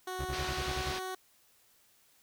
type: tone with pitch glide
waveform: 15% pulse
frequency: 370 to 373.4 Hz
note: F#4 to F#4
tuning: 0 to +16 cents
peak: -30 dBFS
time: 0.07-1.15 s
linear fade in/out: 5 ms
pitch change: +16 cents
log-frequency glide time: 0.51-0.88 s
type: tone bursts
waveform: 30% pulse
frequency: 68.4 Hz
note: C#2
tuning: 23 cents flat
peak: -32 dBFS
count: 8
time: 0.19-0.917 s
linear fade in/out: 10 ms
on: 62 ms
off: 33 ms
type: low-pass noise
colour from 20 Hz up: white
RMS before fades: -40 dBFS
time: 0.32-1 s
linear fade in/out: 20 ms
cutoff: 5000 Hz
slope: 24 dB/octave
effects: white hiss -66 dBFS RMS until 2.22 s